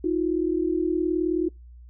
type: tone pair together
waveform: sine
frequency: 319.1 / 358.2 Hz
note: D#4 / F4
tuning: +44 / +44 cents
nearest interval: major second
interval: 200 cents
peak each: -24 dBFS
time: 0.04-1.49 s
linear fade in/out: 5 ms
effects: noise-tail reverb RT60 0.2 s tail -26 dB re dry + added 60 Hz sine -43 dBFS peak until 1.89 s